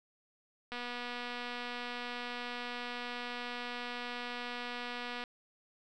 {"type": "click train", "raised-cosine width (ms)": 0.3, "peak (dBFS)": -25, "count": 1099, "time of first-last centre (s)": [0.72, 5.239], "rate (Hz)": 243, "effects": []}